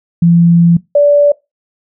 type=tone pair in turn; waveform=sine; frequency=170.2 / 579.8 Hz; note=F3 / D5; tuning=-44 / -22 cents; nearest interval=octave + major sixth; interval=2122 cents; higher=second; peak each=-4 dBFS; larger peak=neither; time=0.22-0.77 / 0.95-1.32 s; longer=first; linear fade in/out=5 ms; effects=noise-tail reverb RT60 0.2 s tail -21 dB re dry